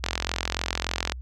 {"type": "click train", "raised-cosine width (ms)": 0.2, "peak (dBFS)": -7, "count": 48, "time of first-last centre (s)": [0.04, 1.12], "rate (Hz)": 43.5, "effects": ["added 62 Hz sine -34 dBFS peak until 1.21 s"]}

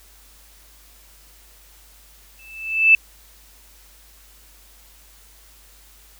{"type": "tone with exponential growth", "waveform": "sine", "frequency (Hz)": 2637, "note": "E7", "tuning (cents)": 0, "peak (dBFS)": -6, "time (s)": [2.39, 2.95], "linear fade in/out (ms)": 2, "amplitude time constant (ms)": 120, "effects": ["added 50 Hz sine -51 dBFS peak until 6.19 s", "white hiss -51 dBFS RMS until 6.19 s"]}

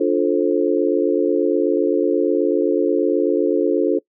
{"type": "chord", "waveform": "sine", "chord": "D minor seventh", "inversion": "none", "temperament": "just", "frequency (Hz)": [293.7, 352.4, 440.5, 528.6], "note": ["D4", "F4", "A4", "C5"], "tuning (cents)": [0, 16, 2, 18], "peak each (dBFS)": [-20, -19, -19, -23], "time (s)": [0, 3.99], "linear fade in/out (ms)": 10, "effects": ["noise-tail reverb RT60 0.1 s tail -22 dB re dry"]}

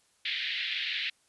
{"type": "band-pass noise", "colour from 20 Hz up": "white", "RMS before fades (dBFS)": -33, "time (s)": [0.25, 1.1], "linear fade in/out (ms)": 5, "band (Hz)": [1800, 3900], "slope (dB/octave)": 48, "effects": ["white hiss -68 dBFS RMS until 1.28 s", "resampled to 24000 Hz"]}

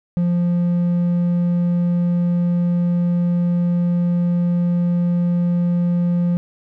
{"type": "tone with hard clipping", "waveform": "sine", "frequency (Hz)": 174.61, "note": "F3", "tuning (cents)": 0, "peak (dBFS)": -16, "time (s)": [0.17, 6.37], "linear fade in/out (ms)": 0, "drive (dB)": 3, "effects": []}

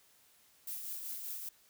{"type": "noise with tremolo", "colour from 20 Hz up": "violet", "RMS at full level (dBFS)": -40, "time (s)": [0.67, 1.49], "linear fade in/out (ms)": 5, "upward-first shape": "triangle", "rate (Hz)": 5.1, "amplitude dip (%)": 45, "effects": ["white hiss -66 dBFS RMS until 1.69 s"]}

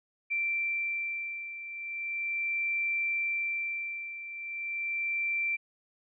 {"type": "beating tone pair", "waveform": "sine", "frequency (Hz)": [2349, 2349.38], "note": ["D7", "D7"], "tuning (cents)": [0, 0], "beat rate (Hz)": 0.38, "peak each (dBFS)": [-31, -36], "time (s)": [0.3, 5.57], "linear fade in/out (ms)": 20, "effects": []}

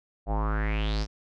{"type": "tone with low-pass filter sweep", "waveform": "square", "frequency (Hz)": 53, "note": "G#1", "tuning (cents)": 36, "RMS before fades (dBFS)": -27, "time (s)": [0.26, 1.07], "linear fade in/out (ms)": 50, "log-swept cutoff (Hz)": [690, 5700], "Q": 5.6, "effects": []}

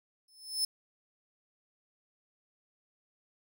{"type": "tone with exponential growth", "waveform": "sawtooth", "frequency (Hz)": 5250, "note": "E8", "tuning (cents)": -8, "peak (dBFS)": -23, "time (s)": [0.28, 0.65], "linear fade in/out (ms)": 5, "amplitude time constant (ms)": 80, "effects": []}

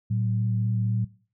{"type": "tone pair together", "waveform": "sine", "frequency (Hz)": [113, 188.35], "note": ["A2", "F#3"], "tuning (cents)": [47, 31], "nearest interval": "major sixth", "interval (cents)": 884, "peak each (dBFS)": [-23, -30], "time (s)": [0.1, 1.05], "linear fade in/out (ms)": 10, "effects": ["noise-tail reverb RT60 0.4 s tail -19 dB re dry"]}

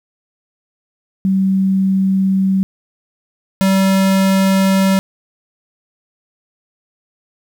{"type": "tone pair in turn", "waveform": ["sine", "square"], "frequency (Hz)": [191.6, 192.45], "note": ["G3", "G3"], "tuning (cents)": [-39, -32], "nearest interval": "unison", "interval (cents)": 7, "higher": "second", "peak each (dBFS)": -11, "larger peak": "neither", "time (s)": [[1.25, 2.63], [3.61, 4.99]], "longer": "neither", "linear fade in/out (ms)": 0, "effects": ["8-bit"]}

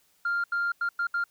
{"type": "tone bursts at uneven times", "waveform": "sine", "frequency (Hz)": 1396.9, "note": "F6", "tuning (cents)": 0, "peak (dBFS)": -23, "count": 5, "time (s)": [[0.25, 0.44], [0.52, 0.72], [0.81, 0.89], [0.99, 1.07], [1.14, 1.24]], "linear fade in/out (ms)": 5, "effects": ["tanh soft clip ceiling -22 dBFS", "white hiss -66 dBFS RMS until 1.3 s"]}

